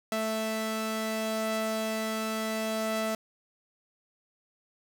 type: tone pair together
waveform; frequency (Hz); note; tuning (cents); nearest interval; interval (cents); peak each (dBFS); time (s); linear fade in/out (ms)
sawtooth; 220 / 659.3; A3 / E5; 0 / 0; octave + perfect fifth; 1900; -28; 0.12-3.15; 2
effects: none